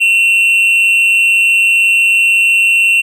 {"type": "tone with amplitude modulation", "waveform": "triangle", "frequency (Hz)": 2723, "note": "F7", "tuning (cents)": -44, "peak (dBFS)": -3, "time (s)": [0, 3.02], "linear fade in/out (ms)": 20, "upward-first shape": "sine", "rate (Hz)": 204, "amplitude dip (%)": 55, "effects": []}